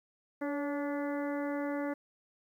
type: harmonic tone with a mistuned harmonic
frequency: 288.6 Hz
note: D4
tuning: 30 cents flat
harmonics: 1 / 2 / 3 / 4 / 5 / 6 / 7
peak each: -34 / -37 / -44 / -47 / -47 / -48 / -49 dBFS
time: 0.41-1.94 s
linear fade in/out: 10 ms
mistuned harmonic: 2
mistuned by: -30 cents
effects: 11-bit